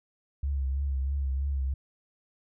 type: tone with vibrato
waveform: sine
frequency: 68.3 Hz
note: C#2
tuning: 25 cents flat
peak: -26 dBFS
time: 0.43-1.74 s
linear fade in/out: 5 ms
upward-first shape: triangle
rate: 3.1 Hz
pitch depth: 65 cents each way
effects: none